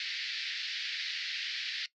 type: band-pass noise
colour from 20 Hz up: white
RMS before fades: -37 dBFS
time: 0-1.86 s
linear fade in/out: 2 ms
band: 1700 to 4800 Hz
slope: 48 dB/octave
effects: noise-tail reverb RT60 0.1 s tail -17 dB re dry